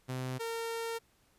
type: tone pair in turn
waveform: sawtooth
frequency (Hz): 128.6 / 458.3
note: C3 / A#4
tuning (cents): -30 / -29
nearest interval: octave + minor seventh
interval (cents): 2201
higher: second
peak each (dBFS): -31 / -31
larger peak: neither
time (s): 0.08-0.39 / 0.39-0.99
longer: second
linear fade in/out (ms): 20
effects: pink hiss -69 dBFS RMS until 1.38 s + resampled to 32000 Hz